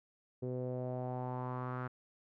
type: tone with low-pass filter sweep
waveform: sawtooth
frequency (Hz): 126.1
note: B2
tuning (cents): +36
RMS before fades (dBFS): -39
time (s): 0.42-1.88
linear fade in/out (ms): 10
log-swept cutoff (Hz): 430 to 1400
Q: 3.7
effects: none